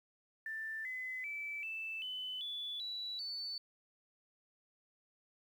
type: tone with pitch steps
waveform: sine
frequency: 1774 / 2026 / 2314 / 2643 / 3018 / 3447 / 3937 / 4496 Hz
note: A6 / B6 / D7 / E7 / F#7 / A7 / B7 / C#8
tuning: +14 / +44 / -26 / +4 / +34 / -36 / -6 / +24 cents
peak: -39 dBFS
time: 0.46-3.58 s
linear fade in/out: 2 ms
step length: 390 ms
effects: 11-bit